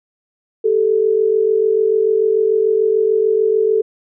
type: tone pair together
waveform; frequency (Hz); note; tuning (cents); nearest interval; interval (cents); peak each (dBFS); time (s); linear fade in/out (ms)
sine; 393.2 / 440; G4 / A4; +5 / 0; major second; 195; -17 / -13; 0.64-3.82; 10
effects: none